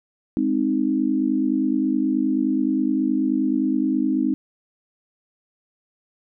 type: chord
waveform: sine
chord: Ab major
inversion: none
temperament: equal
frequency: 207.7 / 261.6 / 311.1 Hz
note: Ab3 / C4 / Eb4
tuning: 0 / 0 / 0 cents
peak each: -26 / -21 / -22 dBFS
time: 0.37-4.34 s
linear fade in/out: 0 ms
effects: none